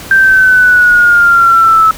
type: linear sweep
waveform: sine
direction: down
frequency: 1574 to 1300 Hz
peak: -3 dBFS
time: 0.11-1.91 s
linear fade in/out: 2 ms
effects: pink hiss -28 dBFS RMS until 1.97 s